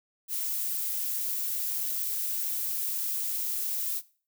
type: noise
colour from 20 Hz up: violet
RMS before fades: -31 dBFS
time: 0.28-4.02 s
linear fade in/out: 50 ms
effects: noise-tail reverb RT60 0.4 s tail -19 dB re dry